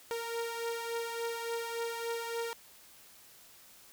sawtooth beating tone pair, 463.1 / 466.6 Hz, A#4 / A#4, -11 / +2 cents, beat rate 3.5 Hz, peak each -32 / -37 dBFS, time 0.11-2.53 s, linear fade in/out 0 ms, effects white hiss -57 dBFS RMS until 3.92 s

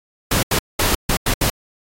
pink noise bursts at uneven times, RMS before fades -17 dBFS, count 6, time 0.31-0.43 / 0.51-0.59 / 0.79-0.95 / 1.09-1.17 / 1.26-1.34 / 1.41-1.5 s, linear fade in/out 5 ms, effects AAC 48 kbps

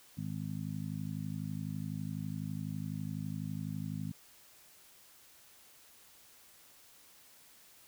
harmonic tone, 52 Hz, G#1, 3 cents sharp, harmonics 2 / 3 / 4 / 5, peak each -43 / -39 / -42 / -45 dBFS, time 0.17-4.12 s, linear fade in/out 10 ms, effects white hiss -60 dBFS RMS until 7.87 s

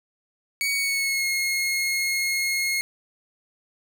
sawtooth tone with pitch glide, 2246 to 2157 Hz, C#7 to C#7, +22 to -48 cents, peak -19 dBFS, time 0.61-2.81 s, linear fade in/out 0 ms, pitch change -70 cents, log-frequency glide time 0.73-1.26 s, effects none

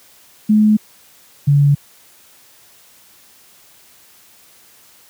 sine tone pair in turn, 213.3 / 142.85 Hz, G#3 / D3, +46 / -48 cents, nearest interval perfect fifth, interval 694 cents, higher first, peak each -8 dBFS, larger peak neither, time 0.49-0.77 / 1.47-1.75 s, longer neither, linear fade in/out 10 ms, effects white hiss -48 dBFS RMS until 5.09 s + high-pass 60 Hz 12 dB/octave

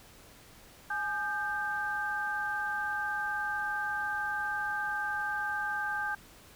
sine tone cluster, 837 / 1215 / 1569 Hz, G#5 / D#6 / G6, +13 / -42 / +1 cents, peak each -36 / -40 / -32 dBFS, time 0.9-6.15 s, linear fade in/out 5 ms, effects pink hiss -55 dBFS RMS until 6.55 s

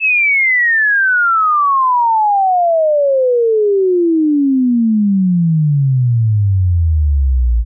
sine exponential sweep, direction down, 2637 to 55 Hz, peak -9 dBFS, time 0-7.65 s, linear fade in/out 50 ms, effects none

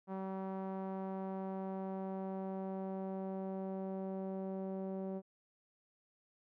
sawtooth tone with low-pass filter sweep, 191.1 Hz, G3, 44 cents flat, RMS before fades -41 dBFS, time 0.07-5.22 s, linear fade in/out 50 ms, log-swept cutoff 960 to 570 Hz, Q 1.7, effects none

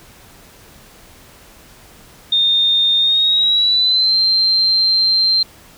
sine tone with pitch glide, 3650 to 4145 Hz, A#7 to C8, -37 to -17 cents, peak -11 dBFS, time 2.32-5.43 s, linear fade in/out 5 ms, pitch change +220 cents, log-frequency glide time 2.98-4.17 s, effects pink hiss -44 dBFS RMS until 5.77 s

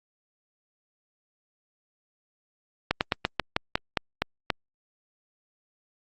slowing click train, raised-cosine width 0.3 ms, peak -6 dBFS, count 10, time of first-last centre 2.91-4.502 s, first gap 99 ms, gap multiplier 1.14, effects Opus 48 kbps

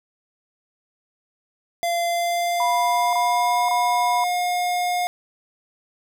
square tone with pitch glide, 688 to 714.3 Hz, F5 to F5, -26 to +39 cents, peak -21 dBFS, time 1.83-5.07 s, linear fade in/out 0 ms, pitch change +65 cents, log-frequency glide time 2.07-3.68 s
sine tone bursts, 981 Hz, B5, 12 cents flat, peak -20 dBFS, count 3, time 2.6-4.24 s, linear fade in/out 2 ms, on 530 ms, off 25 ms
effects none

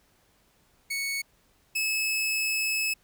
sawtooth tone pair in turn, 2217 / 2593 Hz, C#7 / E7, 0 / -29 cents, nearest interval minor third, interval 271 cents, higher second, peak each -25 / -22 dBFS, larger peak second, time 0.9-1.22 / 1.75-2.94 s, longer second, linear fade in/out 10 ms, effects pink hiss -65 dBFS RMS until 3.03 s

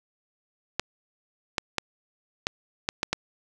clicks, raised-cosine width 0.2 ms, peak -7 dBFS, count 7, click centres 0.796 / 1.582 / 1.783 / 2.469 / 2.889 / 3.031 / 3.13 s, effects none

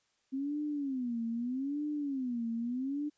sine tone with vibrato, 261.6 Hz, C4, in tune, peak -32 dBFS, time 0.32-3.1 s, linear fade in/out 20 ms, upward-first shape sine, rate 0.8 Hz, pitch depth 230 cents each way, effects white hiss -75 dBFS RMS until 3.17 s + resampled to 16000 Hz

